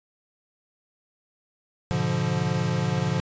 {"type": "chord", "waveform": "square", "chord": "G# diminished seventh", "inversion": "none", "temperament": "equal with one note detuned", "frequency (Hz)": [103.83, 123.47, 144.98, 174.61], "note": ["G#2", "B2", "D3", "F3"], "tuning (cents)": [0, 0, -22, 0], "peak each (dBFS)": [-32, -30, -28, -28], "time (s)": [1.91, 3.2], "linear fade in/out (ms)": 0, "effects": ["resampled to 16000 Hz"]}